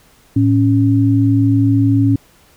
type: tone pair together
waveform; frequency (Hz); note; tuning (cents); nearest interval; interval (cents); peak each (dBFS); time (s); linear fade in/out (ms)
sine; 110.11 / 277.2; A2 / C#4; +2 / 0; octave + major third; 1598; -12; 0.36-2.16; 5
effects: pink hiss -50 dBFS RMS until 2.56 s